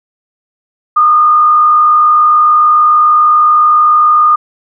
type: tone with frequency modulation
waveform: sine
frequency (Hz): 1220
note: D#6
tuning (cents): -34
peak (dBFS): -4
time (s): 0.96-4.36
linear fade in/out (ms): 10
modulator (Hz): 53.5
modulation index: 0.41
effects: none